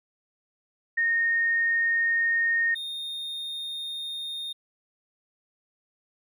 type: tone pair in turn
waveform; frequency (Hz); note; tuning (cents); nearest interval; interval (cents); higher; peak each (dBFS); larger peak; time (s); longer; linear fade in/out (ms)
sine / triangle; 1846 / 3674; A#6 / A#7; -17 / -26; octave; 1191; second; -21 / -30; first; 0.97-2.75 / 2.75-4.53; neither; 10
effects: none